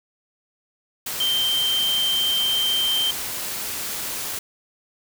sine tone in noise, 3136 Hz, G7, in tune, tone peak -19 dBFS, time 1.2-3.11 s, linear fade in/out 5 ms, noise white, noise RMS -29 dBFS, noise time 1.06-4.39 s, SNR +7 dB, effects none

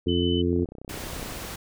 harmonic tone, 87.31 Hz, F2, in tune, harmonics 1 / 2 / 3 / 4 / 5, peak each -27 / -30 / -26 / -26 / -30 dBFS, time 0.06-0.65 s, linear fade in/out 10 ms
sine tone, 3017 Hz, F#7, 33 cents sharp, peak -30 dBFS, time 0.08-0.42 s, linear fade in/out 10 ms
click train, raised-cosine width 2 ms, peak -27 dBFS, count 26, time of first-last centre 0.53-1.324 s, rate 31.5 Hz
pink noise, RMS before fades -36 dBFS, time 0.89-1.56 s, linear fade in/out 5 ms
effects none

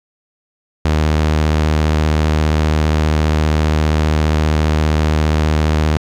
sawtooth tone with vibrato, 77.1 Hz, D#2, 15 cents flat, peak -8 dBFS, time 0.85-5.97 s, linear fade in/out 0 ms, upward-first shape sine, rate 15 Hz, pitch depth 23 cents each way, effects low-pass 6000 Hz 12 dB/octave + 8-bit

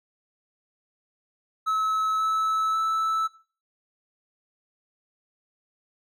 triangle tone with pitch steps, 1294 / 1303.8 / 1313.6 Hz, E6 / E6 / E6, -32 / -19 / -6 cents, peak -20 dBFS, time 1.66-3.28 s, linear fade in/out 20 ms, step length 540 ms, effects noise-tail reverb RT60 0.4 s tail -18 dB re dry

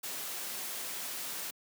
white noise, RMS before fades -39 dBFS, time 0.03-1.51 s, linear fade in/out 10 ms, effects high-pass 200 Hz 12 dB/octave

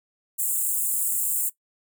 pink high-pass noise, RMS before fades -25 dBFS, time 0.38-1.5 s, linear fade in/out 20 ms, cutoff 7300 Hz, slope 96 dB/octave, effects noise-tail reverb RT60 0.1 s tail -17 dB re dry

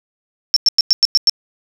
sine tone bursts, 5410 Hz, E8, 44 cents sharp, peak -7 dBFS, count 7, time 0.54-1.296 s, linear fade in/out 0 ms, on 24 ms, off 98 ms, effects none

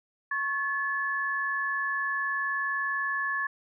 sine tone pair together, 1100 / 1720.4 Hz, C#6 / A6, -14 / -39 cents, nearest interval minor sixth, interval 775 cents, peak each -32 / -28 dBFS, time 0.31-3.47 s, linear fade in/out 5 ms, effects none

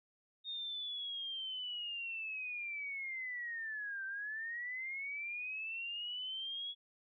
sine linear two-way sweep, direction down then up, 3700 to 1550 to 3368 Hz, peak -39 dBFS, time 0.44-6.75 s, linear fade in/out 50 ms, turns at 4.05 s, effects none

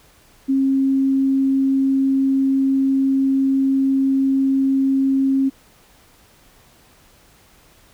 sine tone, 269.4 Hz, C#4, 49 cents flat, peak -14 dBFS, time 0.48-5.5 s, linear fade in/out 20 ms, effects pink hiss -52 dBFS RMS until 7.93 s

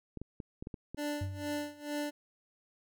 clicks, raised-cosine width 3 ms, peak -28 dBFS, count 7, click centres 0.173 / 0.216 / 0.402 / 0.625 / 0.671 / 0.742 / 0.946 s
25% pulse tone with tremolo, 294.1 Hz, D4, 3 cents sharp, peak -29 dBFS, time 0.97-2.11 s, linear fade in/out 20 ms, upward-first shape sine, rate 2.2 Hz, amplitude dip 90%
sine tone with exponential decay, 95 Hz, F#2, 46 cents sharp, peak -31 dBFS, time 1.21-1.81 s, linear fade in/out 5 ms, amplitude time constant 130 ms
effects none

